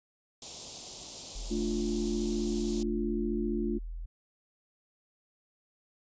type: band-stop noise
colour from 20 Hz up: white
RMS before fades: -40 dBFS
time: 0.42-2.83 s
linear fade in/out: 2 ms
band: 830 to 3300 Hz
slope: 24 dB/octave
type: tone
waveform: sine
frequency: 41.2 Hz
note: E1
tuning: in tune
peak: -36 dBFS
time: 1.35-4.06 s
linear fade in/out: 10 ms
type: chord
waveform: sine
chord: D minor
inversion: second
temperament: equal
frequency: 220 / 293.7 / 349.2 Hz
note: A3 / D4 / F4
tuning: 0 / 0 / 0 cents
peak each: -32 / -36 / -33 dBFS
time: 1.5-3.79 s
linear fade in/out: 20 ms
effects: resampled to 16000 Hz